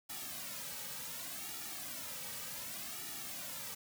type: noise with flanger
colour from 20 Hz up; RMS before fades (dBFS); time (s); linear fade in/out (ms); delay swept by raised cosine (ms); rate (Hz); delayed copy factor
white; -44; 0.09-3.75; 10; 1.9 to 2.9; 0.67; -0.95
effects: none